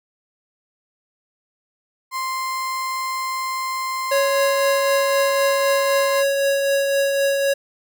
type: tone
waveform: 35% pulse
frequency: 1046.5 Hz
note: C6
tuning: in tune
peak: -21 dBFS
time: 2.11-6.24 s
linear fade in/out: 50 ms
type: tone with tremolo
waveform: square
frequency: 554.4 Hz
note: C#5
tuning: in tune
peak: -16 dBFS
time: 4.11-7.54 s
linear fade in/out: 10 ms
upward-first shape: triangle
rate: 3.9 Hz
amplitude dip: 35%
effects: none